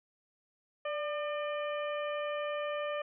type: harmonic tone with a mistuned harmonic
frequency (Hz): 601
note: D5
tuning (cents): +40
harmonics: 1 / 2 / 3 / 4 / 5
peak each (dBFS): -34 / -40 / -44 / -46 / -48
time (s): 0.85-3.02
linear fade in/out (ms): 5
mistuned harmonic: 1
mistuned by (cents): -40
effects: none